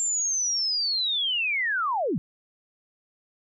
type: linear sweep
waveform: sine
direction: down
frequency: 7400 to 132.1 Hz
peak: -23 dBFS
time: 0-2.18 s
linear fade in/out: 0 ms
effects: none